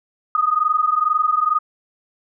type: tone pair together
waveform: sine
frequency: 1230 / 1252.2 Hz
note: D#6 / D#6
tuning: -20 / +11 cents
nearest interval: unison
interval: 31 cents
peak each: -18 dBFS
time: 0.35-1.59 s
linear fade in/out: 2 ms
effects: none